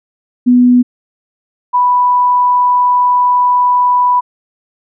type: tone pair in turn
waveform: sine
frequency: 246.9 / 987.6 Hz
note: B3 / B5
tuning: 0 / 0 cents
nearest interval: 2 octaves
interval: 2400 cents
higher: second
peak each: -4 / -7 dBFS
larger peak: first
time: 0.46-0.83 / 1.73-4.21 s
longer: second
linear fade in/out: 20 ms
effects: none